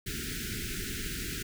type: band-stop noise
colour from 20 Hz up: pink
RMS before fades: -36 dBFS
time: 0.06-1.43 s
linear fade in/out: 10 ms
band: 430 to 1400 Hz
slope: 96 dB/octave
effects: none